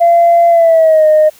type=tone with pitch glide; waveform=sine; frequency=684 to 616.5 Hz; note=F5 to D#5; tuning=-36 to -16 cents; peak=-3 dBFS; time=0-1.3 s; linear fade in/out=20 ms; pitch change=-180 cents; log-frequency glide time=0.49-1.07 s; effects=tanh soft clip ceiling -1 dBFS + white hiss -43 dBFS RMS until 1.39 s